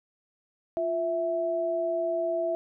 sine tone pair together, 349.1 / 659 Hz, F4 / E5, -1 / -1 cents, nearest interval major seventh, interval 1100 cents, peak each -32 / -26 dBFS, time 0.77-2.55 s, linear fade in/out 0 ms, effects none

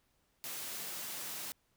white high-pass noise, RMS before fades -42 dBFS, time 0.44-1.52 s, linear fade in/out 0 ms, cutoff 120 Hz, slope 24 dB/octave, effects pink hiss -75 dBFS RMS until 1.76 s

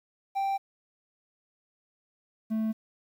triangle tone pair in turn, 784 / 220 Hz, G5 / A3, 0 / 0 cents, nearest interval octave + minor seventh, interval 2200 cents, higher first, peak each -24 dBFS, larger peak neither, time 0.35-0.58 / 2.5-2.73 s, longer neither, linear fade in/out 20 ms, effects 10-bit

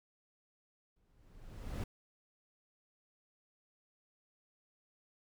brown noise with exponential growth, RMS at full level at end -35 dBFS, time 0.96-1.84 s, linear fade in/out 5 ms, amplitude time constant 190 ms, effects none

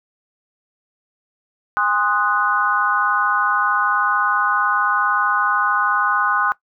sine chord, Ab dominant seventh, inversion none, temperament equal with one note detuned, 816.8 / 1046.5 / 1244.5 / 1480 Hz, Ab5 / C6 / Eb6 / Gb6, -29 / 0 / 0 / 0 cents, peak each -24 / -22 / -20 / -19 dBFS, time 1.77-6.52 s, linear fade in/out 0 ms, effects noise-tail reverb RT60 0.1 s tail -18 dB re dry

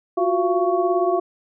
sine tone cluster, 352.1 / 369.6 / 685 / 1115 Hz, F4 / F#4 / F5 / C#6, +14 / -2 / -34 / +10 cents, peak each -23 / -21 / -21 / -27 dBFS, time 0.17-1.2 s, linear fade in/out 10 ms, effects none

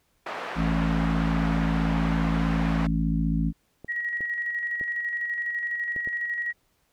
pink band-pass noise, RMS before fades -34 dBFS, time 0.26-2.87 s, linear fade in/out 5 ms, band 590 to 1800 Hz, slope 12 dB/octave
harmonic tone, 55.2 Hz, A1, 6 cents sharp, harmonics 1 / 3 / 4 / 5, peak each -27 / -25 / -29 / -30 dBFS, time 0.55-3.53 s, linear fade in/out 50 ms
clicks, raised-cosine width 2 ms, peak -27 dBFS, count 5, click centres 3.846 / 4.207 / 4.812 / 5.963 / 6.074 s
sine tone with tremolo, 1904 Hz, A#6, 36 cents sharp, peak -25 dBFS, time 3.88-6.53 s, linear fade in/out 20 ms, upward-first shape square, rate 12 Hz, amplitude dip 35%
effects pink hiss -69 dBFS RMS until 6.92 s

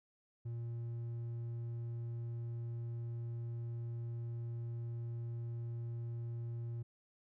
sine tone with hard clipping, 117.3 Hz, A#2, 11 cents sharp, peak -40 dBFS, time 0.45-6.83 s, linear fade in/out 10 ms, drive 3 dB, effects none

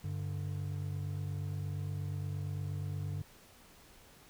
triangle tone pair together, 97.4 / 145.94 Hz, G2 / D3, -11 / -11 cents, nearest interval perfect fifth, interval 700 cents, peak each -35 / -37 dBFS, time 0.04-3.22 s, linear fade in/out 5 ms, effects pink hiss -59 dBFS RMS until 4.29 s

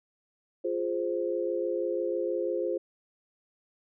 sine chord, F minor, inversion none, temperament equal, 349.2 / 415.3 / 523.3 Hz, F4 / Ab4 / C5, 0 / 0 / 0 cents, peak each -31 / -33 / -31 dBFS, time 0.64-2.78 s, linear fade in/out 10 ms, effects none

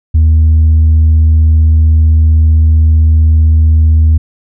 sine tone with tanh clipping, 78.9 Hz, D#2, 25 cents sharp, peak -4 dBFS, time 0.14-4.18 s, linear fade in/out 10 ms, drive 1 dB, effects none

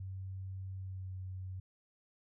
sine tone with pitch glide, 95 to 93.37 Hz, F#2 to F#2, +46 to +16 cents, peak -40 dBFS, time 0-1.6 s, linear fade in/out 5 ms, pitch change -30 cents, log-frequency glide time 0.75-1.14 s, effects none

